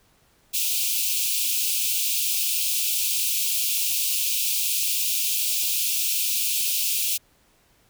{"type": "high-pass noise", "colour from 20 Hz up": "white", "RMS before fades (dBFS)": -24, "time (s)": [0.53, 7.18], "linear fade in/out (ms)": 20, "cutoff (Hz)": 2400, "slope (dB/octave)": 96, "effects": ["pink hiss -61 dBFS RMS until 7.89 s"]}